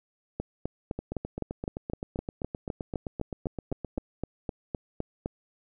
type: two click trains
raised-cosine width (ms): 2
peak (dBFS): -20 / -17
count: 24 / 20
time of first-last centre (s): 0.99-3.977 / 0.4-5.259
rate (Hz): 7.7 / 3.91
effects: none